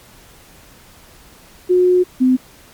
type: tone pair in turn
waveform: sine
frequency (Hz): 362.3 / 256.2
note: F#4 / C4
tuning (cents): -36 / -36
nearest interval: tritone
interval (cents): 600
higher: first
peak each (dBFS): -9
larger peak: neither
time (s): 1.69-2.04 / 2.2-2.37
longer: first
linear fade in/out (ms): 20
effects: pink hiss -45 dBFS RMS until 2.73 s + MP3 96 kbps